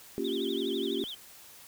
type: chord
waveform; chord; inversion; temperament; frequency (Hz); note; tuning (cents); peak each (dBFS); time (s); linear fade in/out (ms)
sine; G half-diminished seventh; first; equal with one note detuned; 233.1 / 278.6 / 349.2 / 392; Bb3 / Db4 / F4 / G4; 0 / +9 / 0 / 0; -37 / -35 / -35 / -33; 0.18-1.04; 0
type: tone with vibrato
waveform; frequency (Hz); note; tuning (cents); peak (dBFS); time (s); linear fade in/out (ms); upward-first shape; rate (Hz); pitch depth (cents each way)
sine; 3400; G#7; +40; -37; 0.24-1.15; 10; triangle; 12; 210
effects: white hiss -52 dBFS RMS until 1.67 s